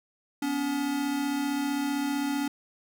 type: tone pair together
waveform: square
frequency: 248.3 / 283.8 Hz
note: B3 / C#4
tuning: +9 / +41 cents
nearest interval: major second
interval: 232 cents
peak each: -35 / -28 dBFS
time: 0.42-2.48 s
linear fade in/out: 5 ms
effects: none